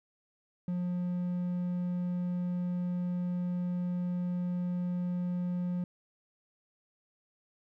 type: tone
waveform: triangle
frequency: 178 Hz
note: F3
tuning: 33 cents sharp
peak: -28 dBFS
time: 0.68-5.84 s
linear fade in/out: 2 ms
effects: none